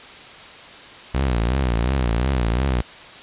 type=tone with vibrato; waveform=sawtooth; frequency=61.74 Hz; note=B1; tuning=in tune; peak=-14 dBFS; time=1.14-2.82 s; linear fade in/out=10 ms; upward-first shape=triangle; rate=2.8 Hz; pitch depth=210 cents each way; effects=white hiss -40 dBFS RMS until 3.22 s + resampled to 8000 Hz